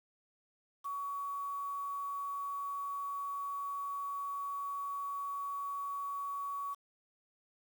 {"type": "tone with quantisation", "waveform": "sine", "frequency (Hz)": 1127, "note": "C#6", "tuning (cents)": 28, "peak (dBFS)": -36, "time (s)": [0.84, 6.75], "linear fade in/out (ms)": 20, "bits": 9, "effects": []}